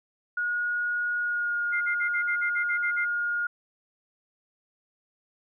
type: tone with pitch glide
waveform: sine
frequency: 1445 to 1425.9 Hz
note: F#6 to F6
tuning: -41 to +36 cents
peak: -25 dBFS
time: 0.37-3.47 s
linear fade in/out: 5 ms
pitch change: -23 cents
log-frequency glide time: 1.2-1.55 s
type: tone bursts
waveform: sine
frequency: 2093 Hz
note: C7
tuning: in tune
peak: -27 dBFS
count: 10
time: 1.72-3.054 s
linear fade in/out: 20 ms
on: 92 ms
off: 46 ms
effects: none